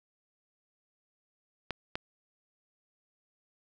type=clicks; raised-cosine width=0.3 ms; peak=-17 dBFS; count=2; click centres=1.707 / 1.955 s; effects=none